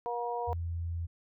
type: harmonic tone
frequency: 238.6 Hz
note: A#3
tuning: 41 cents sharp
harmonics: 2 / 3 / 4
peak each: -36 / -36 / -36 dBFS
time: 0.06-0.53 s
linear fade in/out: 0 ms
type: tone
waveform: sine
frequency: 84.5 Hz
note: E2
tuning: 43 cents sharp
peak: -32 dBFS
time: 0.47-1.07 s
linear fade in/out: 20 ms
effects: none